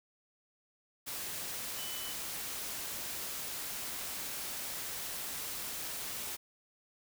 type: tone in noise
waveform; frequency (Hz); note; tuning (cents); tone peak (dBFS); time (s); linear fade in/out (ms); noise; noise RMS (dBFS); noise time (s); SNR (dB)
sine; 3000; F#7; +23; -45; 1.77-2.14; 20; white; -40; 1.06-6.37; -8
effects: none